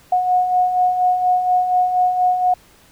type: beating tone pair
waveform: sine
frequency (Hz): 725 / 729.2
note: F#5 / F#5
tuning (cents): -35 / -25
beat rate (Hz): 4.2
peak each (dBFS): -23 / -14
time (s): 0.12-2.54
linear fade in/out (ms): 5
effects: pink hiss -50 dBFS RMS until 2.91 s